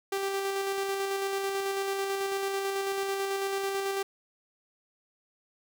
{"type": "tone with tremolo", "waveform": "sawtooth", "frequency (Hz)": 392, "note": "G4", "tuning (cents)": 0, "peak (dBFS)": -24, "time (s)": [0.12, 4.03], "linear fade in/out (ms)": 5, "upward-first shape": "square", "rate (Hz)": 9.1, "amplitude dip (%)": 25, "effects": []}